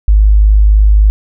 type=tone; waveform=sine; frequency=51.8 Hz; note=G#1; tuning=4 cents flat; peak=-3 dBFS; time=0.08-1.1 s; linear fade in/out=0 ms; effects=none